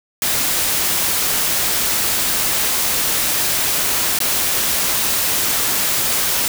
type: noise with dropouts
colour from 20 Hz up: white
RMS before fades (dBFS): -18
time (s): 0.22-6.48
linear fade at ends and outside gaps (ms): 1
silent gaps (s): 4.188-4.203
effects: none